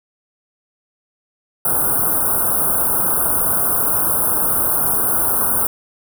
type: band-stop noise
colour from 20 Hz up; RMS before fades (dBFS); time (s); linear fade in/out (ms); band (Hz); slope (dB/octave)
white; -17; 1.65-5.67; 2; 1500 to 9100; 96
effects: none